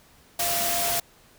sine tone in noise, 691 Hz, F5, 19 cents flat, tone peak -29 dBFS, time 0.39-1 s, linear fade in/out 5 ms, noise white, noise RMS -26 dBFS, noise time 0.39-1 s, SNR -6 dB, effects pink hiss -56 dBFS RMS until 1.38 s

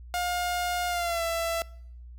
sawtooth tone with pitch glide, 711 to 667.2 Hz, F5 to E5, +31 to +21 cents, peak -23 dBFS, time 0.14-1.62 s, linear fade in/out 0 ms, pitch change -110 cents, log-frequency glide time 0.88-1.23 s, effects noise-tail reverb RT60 0.7 s tail -24 dB re dry + added 60 Hz sine -42 dBFS peak until 2.18 s

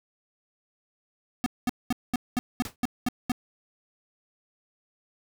square tone bursts, 246.9 Hz, B3, in tune, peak -23 dBFS, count 9, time 1.44-3.318 s, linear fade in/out 0 ms, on 22 ms, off 210 ms
pink noise with exponential decay, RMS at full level -32 dBFS, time 2.65-2.76 s, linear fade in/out 2 ms, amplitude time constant 22 ms
effects none

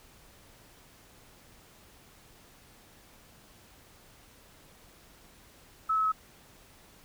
sine tone with pitch steps, 1300 / 1292.5 / 1285.1 Hz, E6 / E6 / E6, -24 / -34 / -44 cents, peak -24 dBFS, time 5.89-6.121 s, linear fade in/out 10 ms, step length 77 ms, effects pink hiss -57 dBFS RMS until 7.04 s

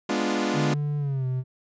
sawtooth chord, G# diminished seventh, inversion none, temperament equal, 207.7 / 246.9 / 293.7 / 349.2 Hz, G#3 / B3 / D4 / F4, 0 / 0 / 0 / 0 cents, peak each -25 dBFS, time 0.09-0.74 s, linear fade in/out 5 ms
triangle tone with pitch glide, 146.83 to 128.56 Hz, D3 to C3, 0 to -30 cents, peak -22 dBFS, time 0.53-1.44 s, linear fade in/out 50 ms, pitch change -230 cents, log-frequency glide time 0.98-1.26 s
effects resampled to 16000 Hz

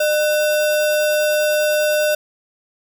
sine tone with sample-and-hold, 605 Hz, D#5, 49 cents flat, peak -14 dBFS, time 0-2.15 s, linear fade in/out 5 ms, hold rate 2100 Hz, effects none

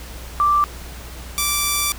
sine / 5% pulse tone pair in turn, 1174 / 1167.7 Hz, D6 / D6, -1 / -10 cents, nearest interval unison, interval 9 cents, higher first, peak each -13 / -6 dBFS, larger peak second, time 0.4-0.64 / 1.38-1.92 s, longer second, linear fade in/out 0 ms, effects added 60 Hz sine -34 dBFS peak until 1.98 s + pink hiss -38 dBFS RMS until 1.98 s

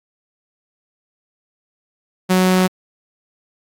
sawtooth tone, 185 Hz, F#3, in tune, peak -8 dBFS, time 2.29-2.68 s, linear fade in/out 20 ms, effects AAC 48 kbps

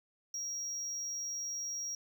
triangle tone, 5650 Hz, F8, 19 cents sharp, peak -35 dBFS, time 0.34-1.95 s, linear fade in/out 2 ms, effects none

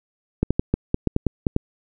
clicks, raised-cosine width 3 ms, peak -5 dBFS, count 10, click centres 0.43 / 0.506 / 0.595 / 0.74 / 0.944 / 1.073 / 1.164 / 1.267 / 1.468 / 1.564 s, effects none

